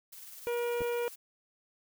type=noise with tremolo; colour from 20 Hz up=blue; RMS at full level=-47 dBFS; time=0.12-1.16 s; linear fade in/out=10 ms; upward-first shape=sine; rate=20 Hz; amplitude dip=35%
type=harmonic tone; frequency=477.4 Hz; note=A#4; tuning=41 cents sharp; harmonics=1 / 2 / 3 / 4 / 5 / 6 / 7; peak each=-30 / -41 / -45 / -52 / -44 / -52 / -57 dBFS; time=0.47-1.08 s; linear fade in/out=0 ms
type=clicks; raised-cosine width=2 ms; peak=-28 dBFS; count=2; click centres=0.807 / 0.818 s
effects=none